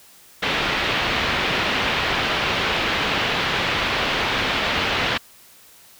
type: low-pass noise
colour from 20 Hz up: white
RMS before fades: -22 dBFS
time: 0.42-5.18 s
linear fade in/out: 10 ms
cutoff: 3400 Hz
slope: 24 dB/octave
effects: white hiss -49 dBFS RMS until 5.99 s